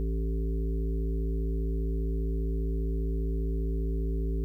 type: harmonic tone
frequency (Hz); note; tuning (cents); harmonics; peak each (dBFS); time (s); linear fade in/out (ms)
55; A1; 0; 1 / 3 / 5 / 7 / 8; -27 / -37 / -40 / -39 / -45; 0-4.44; 0
effects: 11-bit